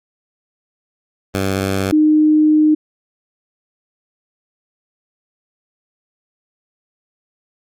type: tone pair in turn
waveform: 10% pulse / sine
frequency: 96.6 / 306.7 Hz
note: G2 / D#4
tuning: -25 / -25 cents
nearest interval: octave + minor sixth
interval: 2000 cents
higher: second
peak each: -8 dBFS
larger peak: neither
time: 1.34-1.92 / 1.92-2.75 s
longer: second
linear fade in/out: 10 ms
effects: MP3 96 kbps